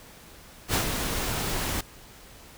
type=noise with ADSR envelope; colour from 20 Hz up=pink; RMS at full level=-23 dBFS; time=0.68-1.81 s; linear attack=63 ms; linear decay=100 ms; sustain=-6 dB; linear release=6 ms; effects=pink hiss -49 dBFS RMS until 2.57 s